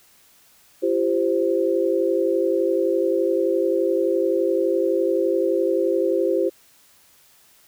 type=chord; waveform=sine; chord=F suspended second; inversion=none; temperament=equal with one note detuned; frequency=340.3 / 392 / 523.3 Hz; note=F4 / G4 / C5; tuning=-45 / 0 / 0 cents; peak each=-22 dBFS; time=0.82-6.5 s; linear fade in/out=20 ms; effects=white hiss -55 dBFS RMS until 7.67 s